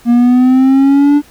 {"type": "exponential sweep", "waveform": "triangle", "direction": "up", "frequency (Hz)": [235.7, 293.7], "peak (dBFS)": -3, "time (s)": [0.05, 1.22], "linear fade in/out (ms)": 50, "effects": ["pink hiss -43 dBFS RMS until 1.3 s"]}